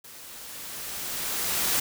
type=noise with level ramp; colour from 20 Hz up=white; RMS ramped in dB=-46 to -24 dBFS; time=0.04-1.8 s; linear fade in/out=5 ms; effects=none